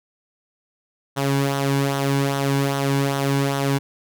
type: tone with flanger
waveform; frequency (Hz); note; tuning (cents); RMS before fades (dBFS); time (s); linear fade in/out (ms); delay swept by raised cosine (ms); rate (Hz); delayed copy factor
sawtooth; 138.59; C#3; 0; -21; 1.16-3.79; 20; 0.41 to 1.61; 2.5; -0.55
effects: none